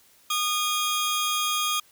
sawtooth tone pair together, 1225 / 3270 Hz, D#6 / G#7, -27 / -28 cents, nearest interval octave + perfect fourth, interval 1699 cents, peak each -22 / -24 dBFS, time 0.3-1.8 s, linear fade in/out 5 ms, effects white hiss -58 dBFS RMS until 1.91 s

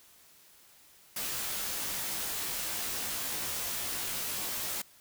white noise with comb filter, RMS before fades -35 dBFS, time 1.16-4.82 s, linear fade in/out 5 ms, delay 17 ms, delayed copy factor -0.75, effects white hiss -59 dBFS RMS until 5 s

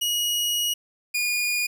sawtooth tone pair in turn, 2900 / 2439 Hz, F#7 / D#7, -35 / -35 cents, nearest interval minor third, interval 300 cents, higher first, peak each -19 dBFS, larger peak neither, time 0.01-0.74 / 1.14-1.67 s, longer first, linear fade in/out 10 ms, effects none

